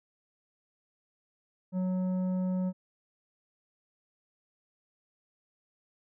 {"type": "tone with tanh clipping", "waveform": "sine", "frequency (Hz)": 184.4, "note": "F#3", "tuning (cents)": -6, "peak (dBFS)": -29, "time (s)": [1.72, 2.73], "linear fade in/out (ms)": 50, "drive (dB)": 9, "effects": []}